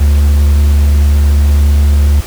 triangle tone, 72.3 Hz, D2, 27 cents flat, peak -3 dBFS, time 0-2.21 s, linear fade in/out 10 ms, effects pink hiss -28 dBFS RMS until 2.26 s

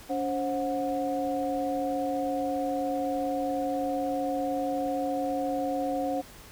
sine tone cluster, 284.2 / 530 / 730 Hz, C#4 / C5 / F#5, +43 / +22 / -24 cents, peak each -31 dBFS, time 0.09-6.22 s, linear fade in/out 20 ms, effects pink hiss -49 dBFS RMS until 6.51 s

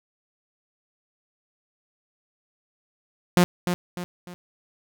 sawtooth tone with echo, 177.5 Hz, F3, 28 cents sharp, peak -10 dBFS, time 3.37-3.44 s, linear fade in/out 0 ms, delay 300 ms, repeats 3, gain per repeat -8 dB, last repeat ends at 4.34 s, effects none

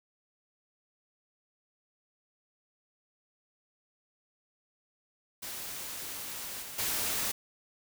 white noise with level steps, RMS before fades -40 / -43 / -32 dBFS, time 5.42-7.32 s, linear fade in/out 10 ms, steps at 6.62 / 6.78 s, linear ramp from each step 10 ms, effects none

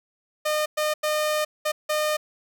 sawtooth tone bursts at uneven times, 609 Hz, D#5, 37 cents flat, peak -18 dBFS, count 5, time 0.45-0.66 / 0.77-0.94 / 1.03-1.45 / 1.65-1.72 / 1.89-2.17 s, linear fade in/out 10 ms, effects none

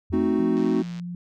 sine tone with exponential decay, 87.31 Hz, F2, in tune, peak -28 dBFS, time 0.1-0.66 s, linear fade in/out 5 ms, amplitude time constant 120 ms
triangle chord, A diminished seventh, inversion none, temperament equal, 220 / 261.6 / 311.1 / 370 Hz, A3 / C4 / Eb4 / Gb4, 0 / 0 / 0 / 0 cents, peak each -23 dBFS, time 0.12-0.83 s, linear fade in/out 20 ms
sine tone with vibrato, 174.61 Hz, F3, in tune, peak -30 dBFS, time 0.39-1.15 s, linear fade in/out 2 ms, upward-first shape triangle, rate 3.2 Hz, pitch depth 15 cents each way
click train, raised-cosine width 0.2 ms, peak -28 dBFS, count 51, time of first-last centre 0.57-0.997 s, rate 117 Hz
effects none

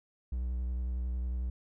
triangle tone with vibrato, 61.8 Hz, B1, 2 cents sharp, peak -29 dBFS, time 0.32-1.5 s, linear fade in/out 5 ms, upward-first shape sine, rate 11 Hz, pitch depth 35 cents each way, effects none

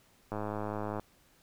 click train, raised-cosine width 1 ms, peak -22 dBFS, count 72, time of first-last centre 0.32-0.996 s, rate 105 Hz, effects pink hiss -65 dBFS RMS until 1.42 s

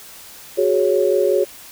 sine chord, F# suspended second, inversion none, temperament equal, 370 / 415.3 / 554.4 Hz, F#4 / G#4 / C#5, 0 / 0 / 0 cents, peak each -18 dBFS, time 0.57-1.45 s, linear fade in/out 20 ms, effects white hiss -40 dBFS RMS until 1.71 s

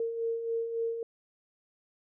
sine beating tone pair, 455.9 / 459.5 Hz, A#4 / A#4, -39 / -25 cents, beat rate 3.6 Hz, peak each -39 / -30 dBFS, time 0-1.03 s, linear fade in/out 2 ms, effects none

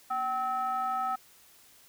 triangle ring-modulated tone, 264 Hz, C4, 16 cents sharp, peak -23 dBFS, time 0.1-1.16 s, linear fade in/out 10 ms, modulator 1030 Hz, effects white hiss -58 dBFS RMS until 1.88 s

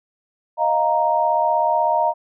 sine chord, Eb suspended second, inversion none, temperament equal, 622.3 / 698.5 / 932.3 Hz, Eb5 / F5 / Bb5, 0 / 0 / 0 cents, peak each -21 / -21 / -18 dBFS, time 0.57-2.14 s, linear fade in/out 50 ms, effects none

